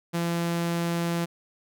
sawtooth tone, 170 Hz, F3, 46 cents flat, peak -21 dBFS, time 0.13-1.26 s, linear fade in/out 20 ms, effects none

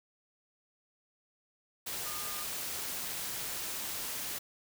sine tone in noise, 1217 Hz, D#6, 39 cents flat, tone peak -45 dBFS, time 2.05-2.44 s, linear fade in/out 10 ms, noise white, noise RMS -38 dBFS, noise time 1.86-4.39 s, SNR -10 dB, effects none

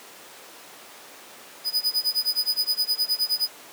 45% pulse tone with tremolo, 4978 Hz, D#8, in tune, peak -18 dBFS, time 1.64-3.49 s, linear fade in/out 50 ms, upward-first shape sine, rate 9.6 Hz, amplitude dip 95%, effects pink hiss -44 dBFS RMS until 3.72 s + high-pass 400 Hz 12 dB/octave

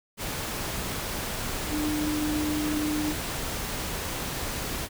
sine tone in noise, 302.1 Hz, D4, 49 cents sharp, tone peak -26 dBFS, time 1.69-3.15 s, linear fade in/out 50 ms, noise pink, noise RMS -32 dBFS, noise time 0.17-4.89 s, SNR +3 dB, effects none

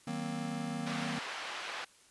square chord, C half-diminished seventh, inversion first, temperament just, 156.98 / 188.37 / 235.5 / 261.6 Hz, Eb3 / Gb3 / Bb3 / C4, +16 / +31 / +18 / 0 cents, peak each -42 / -44 / -39 / -44 dBFS, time 0.07-1.19 s, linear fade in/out 5 ms
pink band-pass noise, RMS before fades -41 dBFS, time 0.86-1.85 s, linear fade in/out 10 ms, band 910 to 3600 Hz, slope 12 dB/octave
effects white hiss -62 dBFS RMS until 2.1 s + resampled to 24000 Hz

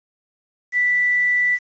sine tone with quantisation, 1972 Hz, B6, 3 cents flat, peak -15 dBFS, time 0.72-1.59 s, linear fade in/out 50 ms, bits 7, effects resampled to 16000 Hz

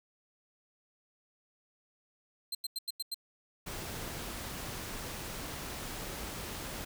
sawtooth tone bursts, 4135 Hz, C8, 21 cents flat, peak -31 dBFS, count 6, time 2.52-3.144 s, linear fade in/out 5 ms, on 29 ms, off 90 ms
pink noise, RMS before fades -41 dBFS, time 3.66-6.85 s, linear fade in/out 10 ms
click, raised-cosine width 1 ms, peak -31 dBFS, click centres 4.077 s
effects none

